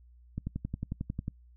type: click train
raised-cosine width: 5 ms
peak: -21 dBFS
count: 11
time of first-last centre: 0.38-1.281 s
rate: 11.1 Hz
effects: noise-tail reverb RT60 0.1 s tail -25 dB re dry + added 60 Hz sine -54 dBFS peak until 1.56 s